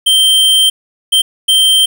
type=tone bursts at uneven times; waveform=square; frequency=3136 Hz; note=G7; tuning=in tune; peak=-7 dBFS; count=3; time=0.06-0.7 / 1.12-1.22 / 1.48-1.86 s; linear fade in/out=10 ms; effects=7-bit